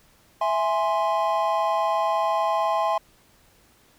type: chord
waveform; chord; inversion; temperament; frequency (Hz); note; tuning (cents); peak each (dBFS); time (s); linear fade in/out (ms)
triangle; E augmented; none; equal; 659.3 / 830.6 / 1046.5; E5 / G#5 / B#5; 0 / 0 / 0; -23; 0.41-2.98; 5
effects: pink hiss -58 dBFS RMS until 3.98 s